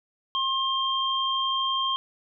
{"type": "tone pair together", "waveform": "sine", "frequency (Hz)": [1066, 3178], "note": ["C6", "G7"], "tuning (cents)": [32, 23], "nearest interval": "octave + perfect fifth", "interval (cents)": 1891, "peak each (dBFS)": -26, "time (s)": [0.35, 1.96], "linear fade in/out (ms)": 0, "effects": []}